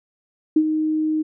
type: tone with ADSR envelope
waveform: sine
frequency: 311.1 Hz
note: D#4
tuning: in tune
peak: -10 dBFS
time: 0.56-1.23 s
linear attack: 6 ms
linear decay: 63 ms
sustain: -8 dB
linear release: 18 ms
effects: none